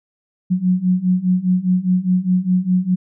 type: beating tone pair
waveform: sine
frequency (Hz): 180.1 / 185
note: F#3 / F#3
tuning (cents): -46 / 0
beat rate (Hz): 4.9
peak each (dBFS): -18 / -16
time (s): 0.5-2.96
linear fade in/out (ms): 20
effects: none